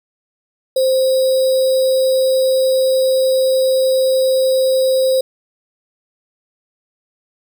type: tone with sample-and-hold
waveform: sine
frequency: 523.3 Hz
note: C5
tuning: in tune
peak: -11 dBFS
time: 0.76-5.21 s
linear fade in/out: 5 ms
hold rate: 4410 Hz
effects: none